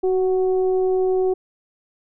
sine tone with frequency modulation, 373.8 Hz, F#4, 18 cents sharp, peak -16 dBFS, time 0.03-1.34 s, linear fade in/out 10 ms, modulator 368 Hz, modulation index 0.43, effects none

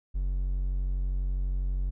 triangle tone, 46.12 Hz, F#1, 5 cents flat, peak -24 dBFS, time 0.14-1.91 s, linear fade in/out 20 ms, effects none

